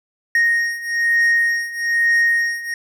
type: beating tone pair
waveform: triangle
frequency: 1863 / 1864.1 Hz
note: A#6 / A#6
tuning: -2 / -1 cents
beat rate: 1.1 Hz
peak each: -18 / -15 dBFS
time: 0.35-2.74 s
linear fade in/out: 2 ms
effects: none